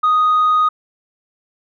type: tone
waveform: sine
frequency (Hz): 1244.5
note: D#6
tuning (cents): 0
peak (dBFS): -9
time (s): 0.03-0.69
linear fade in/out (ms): 10
effects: tanh soft clip ceiling -9 dBFS